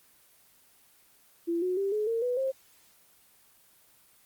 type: tone with pitch steps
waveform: sine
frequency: 338.9 / 365.3 / 393.8 / 424.5 / 457.6 / 493.3 / 531.8 Hz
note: E4 / F#4 / G4 / G#4 / A#4 / B4 / C5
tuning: +48 / -22 / +8 / +38 / -32 / -2 / +28 cents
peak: -26 dBFS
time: 1.47-2.52 s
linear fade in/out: 20 ms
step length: 150 ms
effects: white hiss -61 dBFS RMS until 4.25 s + Opus 24 kbps